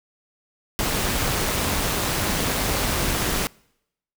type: noise with amplitude modulation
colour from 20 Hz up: pink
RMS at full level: -21 dBFS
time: 0.79-3.47 s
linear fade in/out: 0 ms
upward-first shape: sine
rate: 209 Hz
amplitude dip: 55%
effects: noise-tail reverb RT60 0.8 s tail -26 dB re dry